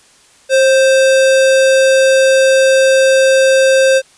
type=tone with sample-and-hold; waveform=sine; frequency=532 Hz; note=C5; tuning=29 cents sharp; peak=-6 dBFS; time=0.49-4.02 s; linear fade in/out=50 ms; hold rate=2100 Hz; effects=white hiss -47 dBFS RMS until 4.17 s + resampled to 22050 Hz